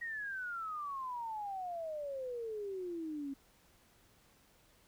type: exponential sweep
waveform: sine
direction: down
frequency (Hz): 1900 to 270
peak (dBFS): -38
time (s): 0.01-3.34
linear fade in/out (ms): 10
effects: pink hiss -67 dBFS RMS until 4.87 s